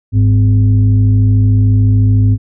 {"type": "tone with frequency modulation", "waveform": "sine", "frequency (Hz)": 103.83, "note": "G#2", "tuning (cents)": 0, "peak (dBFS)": -6, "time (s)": [0.12, 2.38], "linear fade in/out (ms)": 50, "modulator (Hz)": 154, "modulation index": 0.51, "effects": []}